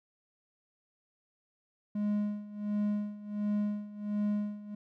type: tone with tremolo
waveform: triangle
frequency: 207.7 Hz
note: G#3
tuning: in tune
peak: -25 dBFS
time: 1.95-4.75 s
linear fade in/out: 5 ms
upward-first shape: sine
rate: 1.4 Hz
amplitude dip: 85%
effects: none